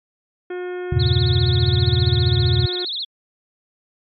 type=harmonic tone; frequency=360 Hz; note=F#4; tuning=47 cents flat; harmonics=1 / 2 / 3 / 4 / 5 / 6 / 7 / 9; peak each=-25 / -38 / -46 / -38 / -42 / -47 / -50 / -51 dBFS; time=0.5-2.85 s; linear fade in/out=5 ms
type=chord; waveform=sine; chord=E diminished seventh; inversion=none; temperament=equal with one note detuned; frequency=82.41 / 98 / 118.78 / 138.59 Hz; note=E2 / G2 / Bb2 / Db3; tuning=0 / 0 / +33 / 0 cents; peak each=-20 / -21 / -18 / -22 dBFS; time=0.92-2.66 s; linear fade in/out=5 ms
type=tone with vibrato; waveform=sine; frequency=3833 Hz; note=A#7; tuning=47 cents sharp; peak=-23 dBFS; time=0.99-3.05 s; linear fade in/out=10 ms; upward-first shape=triangle; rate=15 Hz; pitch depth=260 cents each way
effects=MP3 48 kbps